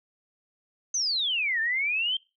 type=exponential two-way sweep; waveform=sine; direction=down then up; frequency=6310 to 1760 to 3196 Hz; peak=-24 dBFS; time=0.94-2.17 s; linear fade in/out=5 ms; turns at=1.6 s; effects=noise-tail reverb RT60 0.3 s tail -25 dB re dry